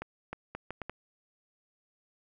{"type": "accelerating click train", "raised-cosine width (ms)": 0.5, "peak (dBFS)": -22, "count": 6, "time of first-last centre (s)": [0.02, 0.896], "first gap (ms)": 310, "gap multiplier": 0.71, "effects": []}